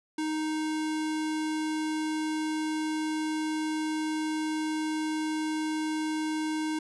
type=tone; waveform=square; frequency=311.1 Hz; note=D#4; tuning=in tune; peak=-29 dBFS; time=0.18-6.79 s; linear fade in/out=5 ms; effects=resampled to 24000 Hz